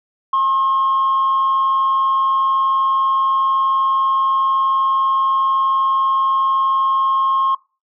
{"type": "tone with amplitude modulation", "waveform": "sine", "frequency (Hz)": 1072, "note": "C6", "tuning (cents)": 42, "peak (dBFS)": -10, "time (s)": [0.33, 7.55], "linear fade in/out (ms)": 5, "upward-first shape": "sine", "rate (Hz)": 181, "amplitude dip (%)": 35, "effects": ["noise-tail reverb RT60 0.3 s tail -22 dB re dry", "tanh soft clip ceiling -10 dBFS"]}